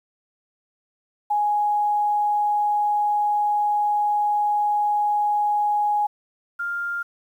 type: tone pair in turn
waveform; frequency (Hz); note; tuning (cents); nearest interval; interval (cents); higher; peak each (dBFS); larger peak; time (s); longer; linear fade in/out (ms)
sine; 832 / 1399.3; G#5 / F6; +3 / +3; major sixth; 900; second; -18 / -24; first; 1.3-6.07 / 6.59-7.03; first; 10
effects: 9-bit